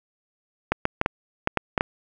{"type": "clicks", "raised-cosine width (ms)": 0.5, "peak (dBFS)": -5, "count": 8, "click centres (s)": [0.72, 0.854, 1.014, 1.061, 1.474, 1.573, 1.778, 1.809], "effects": []}